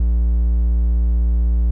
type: tone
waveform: triangle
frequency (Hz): 58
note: A#1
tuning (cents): -8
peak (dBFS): -11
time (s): 0-1.71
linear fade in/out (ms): 5
effects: none